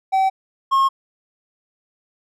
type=tone pair in turn; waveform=triangle; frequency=767 / 1079.7 Hz; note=G5 / C#6; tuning=-38 / -46 cents; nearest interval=tritone; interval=592 cents; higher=second; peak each=-12 / -11 dBFS; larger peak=second; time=0.12-0.3 / 0.71-0.89 s; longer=neither; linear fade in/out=20 ms; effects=none